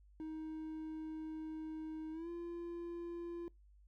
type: tone with pitch glide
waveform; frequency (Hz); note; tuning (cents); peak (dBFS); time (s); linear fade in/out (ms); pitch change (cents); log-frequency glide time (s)
triangle; 314.4 to 342.9; D#4 to F4; +18 to -32; -40; 0.2-3.48; 0; +150; 2.12-2.29
effects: noise-tail reverb RT60 0.2 s tail -24 dB re dry + added 50 Hz sine -61 dBFS peak until 3.87 s